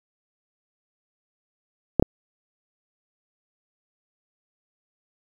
clicks, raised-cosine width 2 ms, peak -3 dBFS, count 2, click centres 1.997 / 2.025 s, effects 7-bit

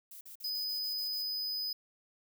violet noise bursts, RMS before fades -49 dBFS, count 8, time 0.11-1.225 s, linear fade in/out 5 ms, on 100 ms, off 45 ms
square tone, 5000 Hz, D#8, 8 cents sharp, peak -34 dBFS, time 0.44-1.73 s, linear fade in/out 5 ms
effects none

